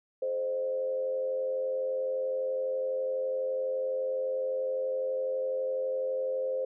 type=tone with frequency modulation; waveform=sine; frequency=522 Hz; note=C5; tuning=4 cents flat; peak=-28 dBFS; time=0.22-6.65 s; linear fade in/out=5 ms; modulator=91.9 Hz; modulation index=0.51; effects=none